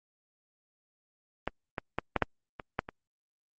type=clicks; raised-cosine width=0.5 ms; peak=-14 / -17 / -13 / -10 / -8 / -23 / -12 / -24 dBFS; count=8; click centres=1.476 / 1.782 / 1.986 / 2.163 / 2.223 / 2.598 / 2.791 / 2.889 s; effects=Opus 32 kbps